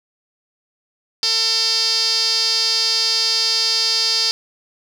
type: tone with band-pass filter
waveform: sawtooth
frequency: 450 Hz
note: A4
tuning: 39 cents sharp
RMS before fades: -18 dBFS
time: 1.23-4.31 s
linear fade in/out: 0 ms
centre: 4800 Hz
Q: 9
effects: none